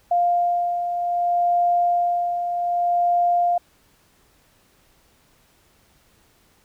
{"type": "beating tone pair", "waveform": "sine", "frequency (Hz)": [700, 700.64], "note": ["F5", "F5"], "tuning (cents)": [4, 5], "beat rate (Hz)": 0.64, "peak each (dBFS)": [-27, -18], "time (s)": [0.11, 3.58], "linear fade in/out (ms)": 5, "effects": ["pink hiss -59 dBFS RMS until 6.64 s"]}